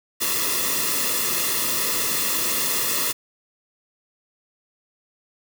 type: noise with comb filter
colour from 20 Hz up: white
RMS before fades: -23 dBFS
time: 0.2-3.13 s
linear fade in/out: 20 ms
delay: 1.3 ms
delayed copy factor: -0.8
effects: none